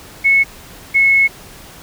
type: tone pair in turn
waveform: sine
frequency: 2198 / 2188 Hz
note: C#7 / C#7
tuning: -15 / -23 cents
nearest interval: unison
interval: 8 cents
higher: first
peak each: -8 dBFS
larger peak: neither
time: 0.24-0.44 / 0.94-1.28 s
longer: second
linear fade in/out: 20 ms
effects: pink hiss -38 dBFS RMS until 1.82 s